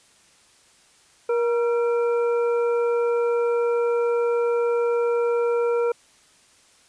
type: harmonic tone with a mistuned harmonic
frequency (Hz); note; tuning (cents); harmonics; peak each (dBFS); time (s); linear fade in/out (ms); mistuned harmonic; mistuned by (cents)
473.5; A#4; +27; 1 / 2 / 3 / 5; -19 / -33 / -32 / -41; 1.29-5.92; 5; 3; -69
effects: white hiss -56 dBFS RMS until 6.88 s + resampled to 22050 Hz